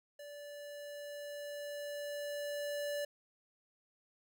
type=tone with level ramp; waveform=square; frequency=581 Hz; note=D5; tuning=19 cents flat; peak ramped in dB=-48 to -36 dBFS; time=0.19-3.05 s; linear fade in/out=5 ms; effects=none